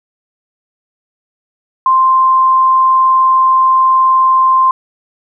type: tone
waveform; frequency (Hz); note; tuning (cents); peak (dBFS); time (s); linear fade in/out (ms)
sine; 1046.5; C6; 0; -6; 1.86-4.71; 2
effects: none